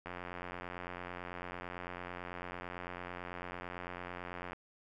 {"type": "click train", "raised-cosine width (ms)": 0.5, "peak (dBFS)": -27, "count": 399, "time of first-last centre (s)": [0.06, 4.532], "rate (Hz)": 89, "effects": []}